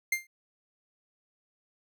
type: tone with exponential decay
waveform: 45% pulse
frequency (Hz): 2100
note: C7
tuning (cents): +6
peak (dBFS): -22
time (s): 0.12-0.27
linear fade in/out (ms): 5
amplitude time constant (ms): 31
effects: none